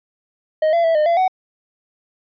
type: tone with pitch steps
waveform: triangle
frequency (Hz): 624 / 678 / 657 / 608 / 680 / 747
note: D#5 / E5 / E5 / D#5 / F5 / F#5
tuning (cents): +5 / +49 / -6 / -40 / -46 / +16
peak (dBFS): -11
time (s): 0.62-1.28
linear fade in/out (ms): 5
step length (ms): 110
effects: resampled to 11025 Hz